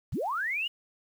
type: linear sweep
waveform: sine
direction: up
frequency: 51.1 to 2960 Hz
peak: -28 dBFS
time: 0.12-0.68 s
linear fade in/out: 10 ms
effects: 9-bit